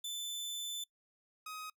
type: tone pair in turn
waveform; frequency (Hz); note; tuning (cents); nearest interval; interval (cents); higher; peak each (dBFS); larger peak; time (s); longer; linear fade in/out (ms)
sawtooth; 3520 / 1259; A7 / D#6; 0 / +20; octave + tritone; 1780; first; -35 / -39; first; 0.04-0.84 / 1.46-1.7; first; 5
effects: noise-tail reverb RT60 0.1 s tail -23 dB re dry